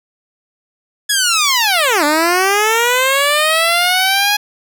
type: linear two-way sweep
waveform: 10% pulse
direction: down then up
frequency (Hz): 1700 to 287.7 to 835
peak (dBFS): -3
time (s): 1.09-4.37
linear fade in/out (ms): 10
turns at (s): 2.04
effects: none